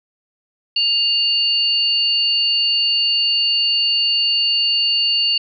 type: tone pair together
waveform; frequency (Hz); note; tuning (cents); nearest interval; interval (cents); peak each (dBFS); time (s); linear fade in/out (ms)
sine; 2811 / 4480; F7 / C#8; +11 / +18; minor sixth; 807; -17; 0.76-5.38; 5
effects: none